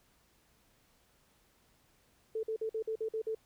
sine tone bursts, 441.8 Hz, A4, 7 cents sharp, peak -32 dBFS, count 8, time 2.35-3.349 s, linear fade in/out 5 ms, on 82 ms, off 49 ms, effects pink hiss -69 dBFS RMS until 3.45 s

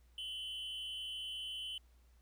triangle tone with amplitude modulation, 3037 Hz, F#7, 44 cents sharp, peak -36 dBFS, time 0.18-1.78 s, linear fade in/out 2 ms, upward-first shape sine, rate 252 Hz, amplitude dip 70%, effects added 60 Hz sine -63 dBFS peak until 2.21 s + pink hiss -75 dBFS RMS until 2.21 s

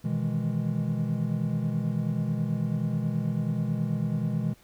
triangle chord, E major seventh, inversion second, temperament equal, 123.47 / 155.56 / 164.81 / 207.7 Hz, B2 / D#3 / E3 / G#3, 0 / 0 / 0 / 0 cents, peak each -29 dBFS, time 0.04-4.54 s, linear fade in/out 10 ms, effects pink hiss -59 dBFS RMS until 4.63 s

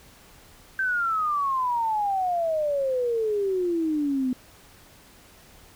sine exponential sweep, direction down, 1568 to 249.8 Hz, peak -22 dBFS, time 0.79-4.33 s, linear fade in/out 2 ms, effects pink hiss -52 dBFS RMS until 5.75 s

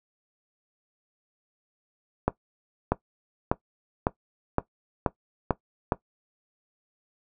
accelerating click train, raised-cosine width 1 ms, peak -7 dBFS, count 8, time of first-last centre 2.28-5.922 s, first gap 640 ms, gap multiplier 0.93, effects noise-tail reverb RT60 0.1 s tail -17 dB re dry

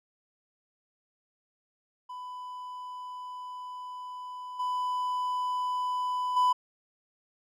triangle tone with level steps, 998 Hz, B5, 18 cents sharp, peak -36 / -26 / -19 dBFS, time 2.09-6.53 s, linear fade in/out 10 ms, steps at 4.59 / 6.36 s, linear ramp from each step 10 ms, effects none

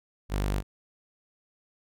sawtooth tone, 49.56 Hz, G1, 20 cents sharp, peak -22 dBFS, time 0.29-0.63 s, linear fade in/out 50 ms, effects none

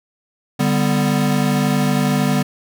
square chord, G major, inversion second, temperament equal with one note detuned, 146.83 / 196 / 248.8 Hz, D3 / G3 / B3, 0 / 0 / +13 cents, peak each -20 dBFS, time 0.59-2.43 s, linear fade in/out 10 ms, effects none

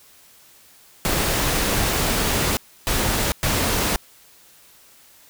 pink noise bursts at uneven times, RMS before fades -21 dBFS, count 3, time 1.05-2.57 / 2.87-3.32 / 3.43-3.96 s, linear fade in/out 0 ms, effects white hiss -51 dBFS RMS until 5.29 s

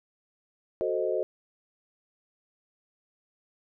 sine chord, F# diminished seventh, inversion none, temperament equal, 370 / 440 / 523.3 / 622.3 Hz, F#4 / A4 / C5 / Eb5, 0 / 0 / 0 / 0 cents, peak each -31 dBFS, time 0.81-1.23 s, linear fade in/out 0 ms, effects none

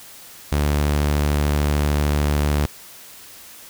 sawtooth tone, 73.42 Hz, D2, in tune, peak -13 dBFS, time 0.52-2.66 s, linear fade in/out 0 ms, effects white hiss -42 dBFS RMS until 3.69 s

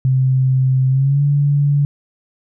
sine tone with pitch glide, 130.81 to 143.48 Hz, C3 to D3, 0 to -40 cents, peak -11 dBFS, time 0.05-1.85 s, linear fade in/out 0 ms, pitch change +160 cents, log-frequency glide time 0.89-1.22 s, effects none

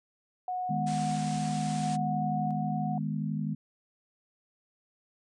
sine tone with tremolo, 732 Hz, F#5, 19 cents flat, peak -30 dBFS, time 0.48-2.98 s, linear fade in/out 2 ms, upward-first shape square, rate 0.74 Hz, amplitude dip 30%
sine chord, G# minor, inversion second, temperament equal, 155.56 / 207.7 / 246.9 Hz, D#3 / G#3 / B3, 0 / 0 / 0 cents, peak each -32 / -33 / -37 dBFS, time 0.69-3.55 s, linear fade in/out 10 ms
white low-pass noise, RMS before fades -44 dBFS, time 0.86-1.97 s, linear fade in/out 20 ms, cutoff 9400 Hz, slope 96 dB/octave
effects none

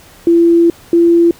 sine tone pair in turn, 338.3 / 339.7 Hz, E4 / F4, +45 / -48 cents, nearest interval unison, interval 7 cents, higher second, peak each -5 dBFS, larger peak neither, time 0.27-0.7 / 0.93-1.31 s, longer first, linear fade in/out 2 ms, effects pink hiss -41 dBFS RMS until 1.39 s

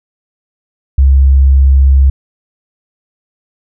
sine tone, 67.6 Hz, C#2, 43 cents flat, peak -3 dBFS, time 0.98-2.1 s, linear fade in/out 5 ms, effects none

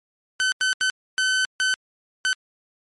sawtooth tone bursts at uneven times, 1522 Hz, F#6, 48 cents sharp, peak -15 dBFS, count 6, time 0.4-0.52 / 0.61-0.73 / 0.81-0.9 / 1.18-1.45 / 1.6-1.74 / 2.25-2.33 s, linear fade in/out 0 ms, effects low-pass 9000 Hz 12 dB/octave + MP3 48 kbps

